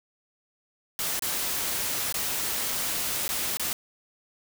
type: noise with dropouts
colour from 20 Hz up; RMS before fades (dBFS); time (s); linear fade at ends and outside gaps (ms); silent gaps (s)
white; -29; 0.99-3.73; 1; 1.194-1.222 / 2.125-2.142 / 3.28-3.29 / 3.571-3.596
effects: none